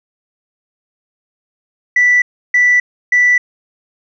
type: tone bursts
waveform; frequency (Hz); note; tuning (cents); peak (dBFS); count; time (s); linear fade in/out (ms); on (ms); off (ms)
sine; 1970; B6; -5; -6; 3; 1.96-3.38; 5; 260; 320
effects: tanh soft clip ceiling -4 dBFS